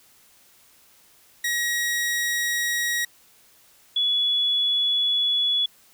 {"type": "tone pair in turn", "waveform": ["sawtooth", "sine"], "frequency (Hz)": [1900, 3401], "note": ["A#6", "G#7"], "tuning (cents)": [33, 40], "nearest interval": "minor seventh", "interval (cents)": 1007, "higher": "second", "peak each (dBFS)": -19, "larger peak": "neither", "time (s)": [[1.44, 3.05], [3.96, 5.66]], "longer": "second", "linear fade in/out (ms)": 5, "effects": ["white hiss -56 dBFS RMS until 5.93 s"]}